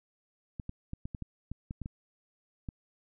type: clicks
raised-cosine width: 5 ms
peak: -25 dBFS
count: 11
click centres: 0.598 / 0.694 / 0.934 / 1.055 / 1.148 / 1.223 / 1.516 / 1.709 / 1.817 / 1.859 / 2.688 s
effects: none